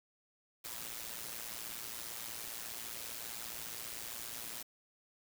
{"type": "noise with amplitude modulation", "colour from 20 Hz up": "white", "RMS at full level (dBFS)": -41, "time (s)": [0.64, 4.63], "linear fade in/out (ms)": 10, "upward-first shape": "sine", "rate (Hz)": 115, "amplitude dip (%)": 70, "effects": []}